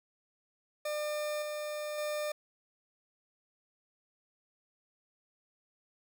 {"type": "tone with level steps", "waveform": "40% pulse", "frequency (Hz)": 600, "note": "D5", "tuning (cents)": 37, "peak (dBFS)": [-32, -35, -32], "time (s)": [0.85, 2.32], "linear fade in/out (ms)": 5, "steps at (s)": [1.42, 1.98], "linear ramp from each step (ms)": 2, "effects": []}